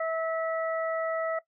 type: harmonic tone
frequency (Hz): 650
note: E5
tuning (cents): -24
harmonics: 1 / 2 / 3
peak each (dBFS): -28 / -34 / -38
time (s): 0-1.39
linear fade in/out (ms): 5
effects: noise-tail reverb RT60 0.1 s tail -17 dB re dry